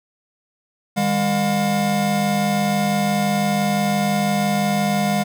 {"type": "tone cluster", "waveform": "square", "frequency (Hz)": [156.9, 202.8, 713], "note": ["D#3", "G#3", "F5"], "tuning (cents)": [15, -41, 36], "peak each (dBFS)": [-27, -20, -23], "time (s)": [0.96, 5.24], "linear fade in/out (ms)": 20, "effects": []}